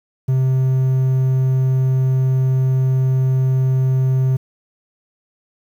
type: tone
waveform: triangle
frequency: 130.81 Hz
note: C3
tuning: in tune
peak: -11 dBFS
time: 0.28-4.37 s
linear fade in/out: 10 ms
effects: 8-bit